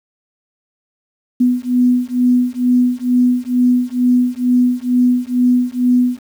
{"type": "beating tone pair", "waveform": "sine", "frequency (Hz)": [246.9, 249.1], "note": ["B3", "B3"], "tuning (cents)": [0, 15], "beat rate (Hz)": 2.2, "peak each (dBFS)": -14, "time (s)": [1.4, 6.19], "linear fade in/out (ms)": 10, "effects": ["7-bit"]}